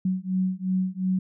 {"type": "beating tone pair", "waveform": "sine", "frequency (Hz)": [185, 187.8], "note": ["F#3", "F#3"], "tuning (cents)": [0, 26], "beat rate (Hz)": 2.8, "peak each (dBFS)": -26, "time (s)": [0.05, 1.19], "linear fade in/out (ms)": 5, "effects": []}